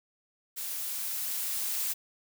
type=noise with level ramp; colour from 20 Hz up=blue; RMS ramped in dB=-36 to -31 dBFS; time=0.56-1.94 s; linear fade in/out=20 ms; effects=none